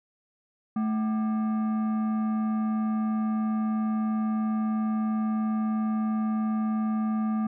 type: tone with frequency modulation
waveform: sine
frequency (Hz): 218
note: A3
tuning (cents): -16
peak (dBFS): -22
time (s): 0.76-7.47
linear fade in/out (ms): 5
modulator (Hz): 975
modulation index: 0.33
effects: tanh soft clip ceiling -22 dBFS